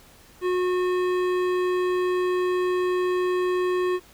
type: tone with hard clipping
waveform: sine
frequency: 363.2 Hz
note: F#4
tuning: 32 cents flat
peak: -23 dBFS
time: 0.41-4 s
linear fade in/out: 50 ms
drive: 14 dB
effects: pink hiss -52 dBFS RMS until 4.13 s